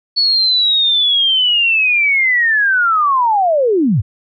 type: linear sweep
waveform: sine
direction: down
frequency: 4435 to 80.2 Hz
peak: -10 dBFS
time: 0.16-4.02 s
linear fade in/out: 20 ms
effects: none